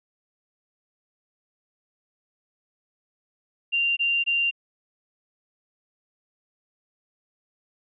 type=tone bursts; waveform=sine; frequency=2779 Hz; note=F7; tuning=9 cents flat; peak=-20 dBFS; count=3; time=3.72-4.512 s; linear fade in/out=20 ms; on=250 ms; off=21 ms; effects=none